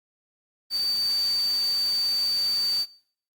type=tone in noise; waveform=sine; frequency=4597 Hz; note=D8; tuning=38 cents flat; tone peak=-22 dBFS; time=0.7-2.86 s; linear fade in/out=50 ms; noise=white; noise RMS=-39 dBFS; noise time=0.7-2.86 s; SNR=+14 dB; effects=noise-tail reverb RT60 0.6 s tail -21 dB re dry + Opus 32 kbps